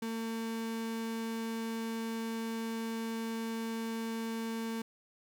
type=tone; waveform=35% pulse; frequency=226.3 Hz; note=A3; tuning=49 cents sharp; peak=-33 dBFS; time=0.02-4.82 s; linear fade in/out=5 ms; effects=none